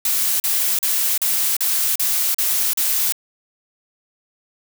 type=noise bursts; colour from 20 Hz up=blue; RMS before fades=-19 dBFS; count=8; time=0.05-3.123 s; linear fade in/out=2 ms; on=350 ms; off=39 ms; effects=none